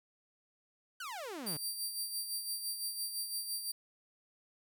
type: exponential sweep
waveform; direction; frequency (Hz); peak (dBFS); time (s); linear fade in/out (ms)
sawtooth; down; 1568 to 136.2; -37; 1-1.57; 5
type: tone with tremolo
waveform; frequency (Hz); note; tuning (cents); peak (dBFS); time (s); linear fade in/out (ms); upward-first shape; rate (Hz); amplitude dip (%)
15% pulse; 4700; D8; +1; -28; 1.46-3.72; 10; sine; 5.9; 55
effects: none